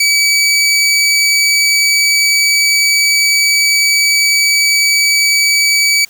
20% pulse tone, 2286 Hz, D7, 47 cents flat, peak -4 dBFS, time 0-6.05 s, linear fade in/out 5 ms, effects white hiss -44 dBFS RMS until 6.09 s

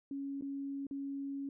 sine tone with dropouts, 277.2 Hz, C#4, in tune, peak -37 dBFS, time 0.11-1.49 s, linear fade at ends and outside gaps 2 ms, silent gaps 0.411-0.422 / 0.868-0.91 s, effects none

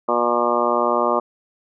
harmonic tone, 120 Hz, B2, 49 cents flat, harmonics 2 / 3 / 4 / 5 / 6 / 7 / 8 / 9 / 10, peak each -28 / -25 / -25 / -22 / -27 / -27 / -27 / -23 / -24 dBFS, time 0.08-1.2 s, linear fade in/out 10 ms, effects none

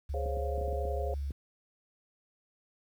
sine tone with vibrato, 70.3 Hz, C#2, 25 cents sharp, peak -32 dBFS, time 0.09-1.32 s, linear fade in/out 10 ms, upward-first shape triangle, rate 3.2 Hz, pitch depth 15 cents each way
sine chord, Db major seventh, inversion second, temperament equal, 415.3 / 523.3 / 554.4 / 698.5 Hz, Ab4 / C5 / Db5 / F5, 0 / 0 / 0 / 0 cents, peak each -39 dBFS, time 0.14-1.14 s, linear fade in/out 2 ms
clicks, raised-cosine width 3 ms, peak -31 dBFS, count 8, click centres 0.26 / 0.371 / 0.58 / 0.613 / 0.681 / 0.729 / 0.853 / 1.307 s
effects 10-bit

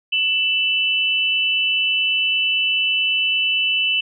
sine tone pair together, 2656 / 2985 Hz, E7 / F#7, +12 / +15 cents, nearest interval major second, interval 203 cents, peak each -19 dBFS, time 0.12-4.01 s, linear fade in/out 10 ms, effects none

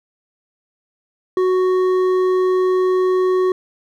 sine tone with hard clipping, 370 Hz, F#4, in tune, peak -15 dBFS, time 1.37-3.52 s, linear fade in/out 2 ms, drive 7 dB, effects none

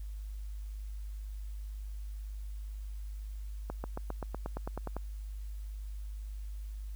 accelerating click train, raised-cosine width 1 ms, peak -23 dBFS, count 12, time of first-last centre 3.7-4.966 s, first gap 140 ms, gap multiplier 0.96, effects added 51 Hz sine -38 dBFS peak until 6.95 s + white hiss -64 dBFS RMS until 6.95 s

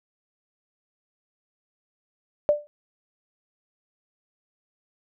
sine tone with exponential decay, 591 Hz, D5, 11 cents sharp, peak -12 dBFS, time 2.49-2.67 s, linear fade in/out 0 ms, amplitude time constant 38 ms, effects none

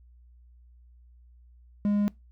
triangle tone, 205.4 Hz, G#3, 19 cents flat, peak -20 dBFS, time 1.85-2.08 s, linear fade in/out 0 ms, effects noise-tail reverb RT60 0.2 s tail -23 dB re dry + added 60 Hz sine -52 dBFS peak until 2.31 s

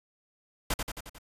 pink noise with echo, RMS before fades -28 dBFS, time 0.7-0.74 s, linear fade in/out 5 ms, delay 89 ms, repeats 5, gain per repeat -4 dB, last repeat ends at 1.185 s, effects resampled to 32000 Hz

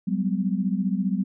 sine tone cluster, 185.5 / 200.5 / 250.4 Hz, F#3 / G3 / B3, +5 / +39 / +24 cents, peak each -25 / -25 / -30 dBFS, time 0.07-1.24 s, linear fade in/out 10 ms, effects none

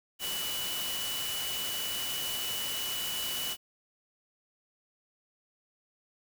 sine tone in noise, 2958 Hz, F#7, 1 cent flat, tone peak -35 dBFS, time 0.19-3.57 s, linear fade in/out 50 ms, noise white, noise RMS -36 dBFS, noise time 0.19-3.57 s, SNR -2 dB, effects none

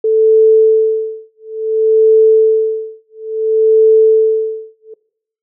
sine tone with tremolo, 440 Hz, A4, in tune, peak -4 dBFS, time 0.04-4.94 s, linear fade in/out 5 ms, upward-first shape sine, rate 0.58 Hz, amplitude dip 100%, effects noise-tail reverb RT60 0.7 s tail -22 dB re dry

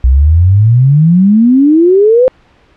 sine exponential sweep, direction up, 60.9 to 525 Hz, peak -3 dBFS, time 0.04-2.28 s, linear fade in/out 0 ms, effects pink hiss -47 dBFS RMS until 2.76 s + low-pass 3000 Hz 12 dB/octave

